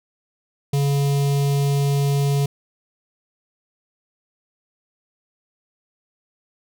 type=tone with notch filter; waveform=square; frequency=140.9 Hz; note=C#3; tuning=29 cents sharp; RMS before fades=-19 dBFS; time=0.73-2.46 s; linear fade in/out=5 ms; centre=1500 Hz; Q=0.67; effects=none